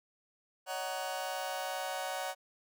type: chord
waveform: sawtooth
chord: D# minor seventh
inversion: third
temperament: just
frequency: 560 / 622.3 / 746.7 / 933.4 Hz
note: C#5 / D#5 / F#5 / A#5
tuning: +18 / 0 / +16 / +2 cents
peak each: -37 / -40 / -34 / -40 dBFS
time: 0.66-2.35 s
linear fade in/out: 50 ms
effects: none